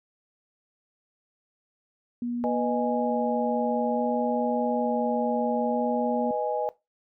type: tone with vibrato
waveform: sine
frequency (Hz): 238.8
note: A#3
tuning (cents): +42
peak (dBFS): -27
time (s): 2.22-6.31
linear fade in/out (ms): 2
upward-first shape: square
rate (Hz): 0.57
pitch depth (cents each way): 11
type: chord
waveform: sine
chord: G# minor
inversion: first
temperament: equal with one note detuned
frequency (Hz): 493.9 / 618.7 / 830.6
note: B4 / D#5 / G#5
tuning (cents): 0 / -10 / 0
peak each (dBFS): -29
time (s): 2.44-6.69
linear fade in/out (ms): 0
effects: noise-tail reverb RT60 0.2 s tail -18 dB re dry